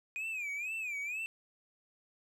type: tone with vibrato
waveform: triangle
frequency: 2453 Hz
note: D#7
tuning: 25 cents flat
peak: -34 dBFS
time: 0.16-1.26 s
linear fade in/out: 0 ms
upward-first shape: sine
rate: 2.1 Hz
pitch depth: 150 cents each way
effects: none